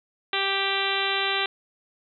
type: harmonic tone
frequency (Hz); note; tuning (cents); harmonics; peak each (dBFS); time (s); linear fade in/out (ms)
392; G4; 0; 1 / 2 / 3 / 4 / 5 / 6 / 7 / 8 / 9 / 10; -32 / -32 / -32 / -32 / -32 / -32 / -32 / -32 / -32 / -32; 0.33-1.46; 2
effects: none